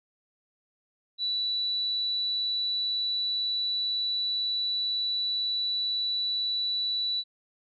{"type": "tone", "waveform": "sine", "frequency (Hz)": 3951, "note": "B7", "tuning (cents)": 0, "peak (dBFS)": -26, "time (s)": [1.18, 7.24], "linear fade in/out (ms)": 50, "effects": []}